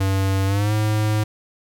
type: tone with pitch glide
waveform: square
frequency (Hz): 96.6 to 107.18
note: G2 to A2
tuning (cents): -25 to -45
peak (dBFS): -18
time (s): 0-1.24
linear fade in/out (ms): 10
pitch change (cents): +180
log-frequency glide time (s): 0.46-0.73
effects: none